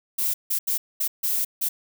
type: noise bursts at uneven times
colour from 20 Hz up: violet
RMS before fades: -24 dBFS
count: 6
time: 0.18-0.34 / 0.5-0.59 / 0.67-0.78 / 1-1.08 / 1.23-1.45 / 1.61-1.69 s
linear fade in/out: 10 ms
effects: none